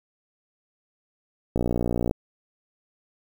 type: click train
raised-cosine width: 2 ms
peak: -11 dBFS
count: 34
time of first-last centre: 1.56-2.111 s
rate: 59.9 Hz
effects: 7-bit